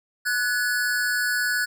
square tone pair together, 1478.7 / 1700 Hz, F#6 / G#6, -1 / +40 cents, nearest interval major second, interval 241 cents, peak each -24 / -27 dBFS, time 0.25-1.66 s, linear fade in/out 20 ms, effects none

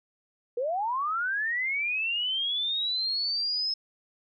sine linear sweep, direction up, 459.5 to 5200 Hz, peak -26 dBFS, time 0.57-3.74 s, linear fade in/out 5 ms, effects none

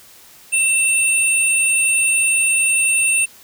sine tone pair together, 2674 / 9005 Hz, E7 / C#9, +24 / +26 cents, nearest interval octave + major sixth, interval 2102 cents, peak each -14 dBFS, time 0.52-3.26 s, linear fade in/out 20 ms, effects tanh soft clip ceiling -10 dBFS + white hiss -45 dBFS RMS until 3.43 s

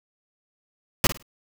pink noise with echo, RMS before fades -17 dBFS, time 1.04-1.07 s, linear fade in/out 2 ms, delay 52 ms, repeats 3, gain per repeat -12 dB, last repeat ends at 1.226 s, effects none

